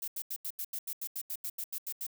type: noise bursts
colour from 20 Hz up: violet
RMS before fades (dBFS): -37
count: 15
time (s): 0.02-2.067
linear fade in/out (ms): 5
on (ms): 59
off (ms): 83
effects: none